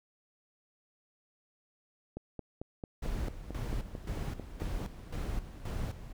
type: click train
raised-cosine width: 2 ms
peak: -26 dBFS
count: 12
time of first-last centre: 2.17-4.62 s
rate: 4.49 Hz
type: noise with tremolo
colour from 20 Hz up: brown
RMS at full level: -35 dBFS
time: 3.02-6.13 s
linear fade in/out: 10 ms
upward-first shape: square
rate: 1.9 Hz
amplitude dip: 70%
effects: none